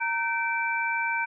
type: tone cluster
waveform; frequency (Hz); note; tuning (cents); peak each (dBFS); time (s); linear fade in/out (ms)
sine; 923 / 1538 / 2331; A#5 / G6 / D7; -17 / -33 / -14; -29; 0-1.26; 20
effects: none